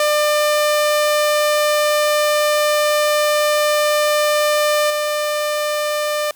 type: tone with level steps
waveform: sawtooth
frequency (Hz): 598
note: D5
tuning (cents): +31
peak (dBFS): -10 / -14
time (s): 0-6.31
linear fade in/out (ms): 2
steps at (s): 4.9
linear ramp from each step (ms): 5
effects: white hiss -50 dBFS RMS until 6.35 s